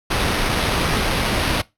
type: noise with sample-and-hold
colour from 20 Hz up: pink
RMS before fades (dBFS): -20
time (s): 0.1-1.62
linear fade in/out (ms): 10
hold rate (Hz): 7350
effects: noise-tail reverb RT60 0.2 s tail -20 dB re dry + low-pass 12000 Hz 12 dB/octave